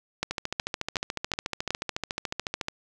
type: two click trains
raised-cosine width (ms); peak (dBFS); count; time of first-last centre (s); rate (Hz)
0.2; -12 / -9; 34 / 5; 0.31-2.684 / 0.23-1.706; 13.9 / 2.71
effects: none